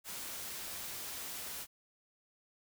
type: noise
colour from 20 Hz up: white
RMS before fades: -43 dBFS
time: 0.04-1.67 s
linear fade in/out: 50 ms
effects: none